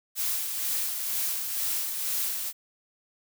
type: noise with tremolo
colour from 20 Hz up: blue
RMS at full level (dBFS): -28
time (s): 0.15-2.53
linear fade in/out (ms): 50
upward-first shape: sine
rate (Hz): 2.1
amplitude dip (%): 40
effects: none